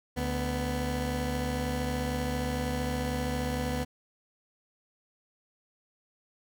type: tone pair together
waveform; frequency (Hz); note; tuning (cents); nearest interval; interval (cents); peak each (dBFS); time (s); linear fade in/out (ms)
20% pulse; 73.04 / 248.1; D2 / B3; -9 / +8; octave + major sixth; 2117; -27; 0.16-3.85; 20
effects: none

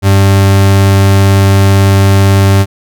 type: tone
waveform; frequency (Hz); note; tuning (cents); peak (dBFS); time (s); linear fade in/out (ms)
40% pulse; 98; G2; 0; -3; 0.02-2.66; 50
effects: none

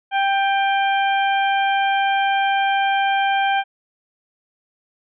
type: harmonic tone with a mistuned harmonic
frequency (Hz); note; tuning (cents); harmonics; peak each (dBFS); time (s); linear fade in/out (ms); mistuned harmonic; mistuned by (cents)
787; G5; +7; 1 / 2 / 3 / 4; -17 / -23 / -27 / -29; 0.11-3.64; 50; 3; +17
effects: none

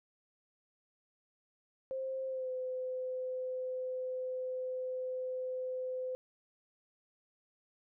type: tone with pitch glide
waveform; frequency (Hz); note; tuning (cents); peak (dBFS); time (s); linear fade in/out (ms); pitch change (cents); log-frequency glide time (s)
sine; 527 to 511.1; C5 to C5; +12 to -41; -35; 1.91-6.15; 0; -53; 2.27-2.5
effects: none

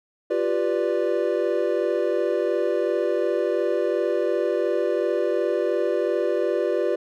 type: chord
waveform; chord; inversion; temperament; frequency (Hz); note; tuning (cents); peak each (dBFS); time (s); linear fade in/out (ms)
triangle; G dominant seventh; third; equal; 349.2 / 392 / 493.9 / 587.3; F4 / G4 / B4 / D5; 0 / 0 / 0 / 0; -24; 0.3-6.96; 10
effects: none

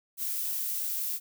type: noise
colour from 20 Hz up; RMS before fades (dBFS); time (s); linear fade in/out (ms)
violet; -32; 0.17-1.2; 50
effects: none

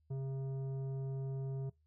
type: tone with tanh clipping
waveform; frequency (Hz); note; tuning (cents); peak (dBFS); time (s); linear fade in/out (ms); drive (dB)
sine; 134.7; C#3; -49; -38; 0.1-1.7; 10; 10
effects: noise-tail reverb RT60 0.2 s tail -23 dB re dry + added 77 Hz sine -70 dBFS peak until 1.86 s

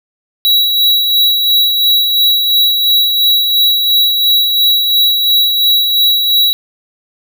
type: tone with tremolo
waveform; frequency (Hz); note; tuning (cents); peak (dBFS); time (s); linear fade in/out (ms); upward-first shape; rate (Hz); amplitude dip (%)
square; 3895; B7; -25; -7; 0.45-6.53; 0; sine; 2.9; 40
effects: none

